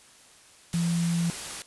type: tone in noise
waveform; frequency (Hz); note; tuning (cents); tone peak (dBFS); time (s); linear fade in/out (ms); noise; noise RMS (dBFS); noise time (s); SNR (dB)
sine; 170; F3; -46; -23; 0.74-1.3; 0; white; -36; 0.73-1.62; +10
effects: white hiss -54 dBFS RMS until 1.66 s + resampled to 24000 Hz